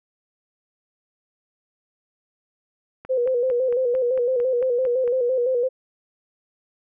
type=click train; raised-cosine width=0.5 ms; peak=-24 dBFS; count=10; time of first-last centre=3.05-5.077 s; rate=4.44 Hz
type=tone with vibrato; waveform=sine; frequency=500 Hz; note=B4; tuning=21 cents sharp; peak=-18 dBFS; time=3.09-5.69 s; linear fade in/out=20 ms; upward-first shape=square; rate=5.9 Hz; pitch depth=63 cents each way
effects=none